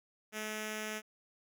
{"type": "tone with notch filter", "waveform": "5% pulse", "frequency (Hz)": 215.2, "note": "A3", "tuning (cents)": -38, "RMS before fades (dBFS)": -40, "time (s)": [0.32, 1.02], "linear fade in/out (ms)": 50, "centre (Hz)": 1000, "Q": 1.8, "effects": []}